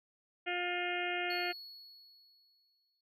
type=harmonic tone; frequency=354.4 Hz; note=F4; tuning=25 cents sharp; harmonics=1 / 2 / 4 / 5 / 6 / 7 / 8 / 9; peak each=-40 / -39 / -42 / -43 / -40 / -42 / -43 / -51 dBFS; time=0.46-1.53 s; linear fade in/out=20 ms
type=tone with exponential decay; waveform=triangle; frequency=4370 Hz; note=C#8; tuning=26 cents flat; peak=-38 dBFS; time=1.3-3.01 s; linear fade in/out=5 ms; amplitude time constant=370 ms
effects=none